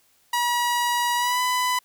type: tone with pitch glide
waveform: sawtooth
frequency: 963 to 999.3 Hz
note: B5 to B5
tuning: -44 to +20 cents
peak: -17 dBFS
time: 0.33-1.79 s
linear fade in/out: 5 ms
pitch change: +64 cents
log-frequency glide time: 1.16-1.41 s
effects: white hiss -62 dBFS RMS until 1.84 s